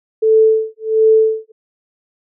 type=tone with tremolo; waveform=sine; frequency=440 Hz; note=A4; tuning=in tune; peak=-6 dBFS; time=0.22-1.52 s; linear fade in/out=10 ms; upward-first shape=sine; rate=1.4 Hz; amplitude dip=100%; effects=none